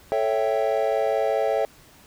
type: chord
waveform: triangle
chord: A dominant seventh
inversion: none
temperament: equal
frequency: 440 / 554.4 / 659.3 / 784 Hz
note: A4 / C#5 / E5 / G5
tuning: 0 / 0 / 0 / 0 cents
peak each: -24 / -23 / -23 / -26 dBFS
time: 0.12-1.65 s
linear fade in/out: 0 ms
effects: pink hiss -52 dBFS RMS until 2.06 s